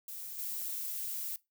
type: noise with level steps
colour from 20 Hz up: violet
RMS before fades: -43 / -38 dBFS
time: 0.08-1.36 s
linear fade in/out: 2 ms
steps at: 0.38 s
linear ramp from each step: 10 ms
effects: noise-tail reverb RT60 0.2 s tail -20 dB re dry